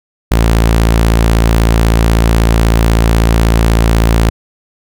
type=tone; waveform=sawtooth; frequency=56.2 Hz; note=A1; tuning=37 cents sharp; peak=-3 dBFS; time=0.31-4.3 s; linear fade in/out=10 ms; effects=none